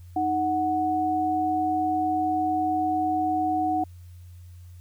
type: tone pair together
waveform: sine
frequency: 311.1 / 740 Hz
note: D#4 / F#5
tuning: 0 / 0 cents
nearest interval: octave + minor third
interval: 1500 cents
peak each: -27 / -23 dBFS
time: 0.16-3.84 s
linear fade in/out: 5 ms
effects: added 88 Hz sine -42 dBFS peak until 4.8 s + white hiss -63 dBFS RMS until 4.8 s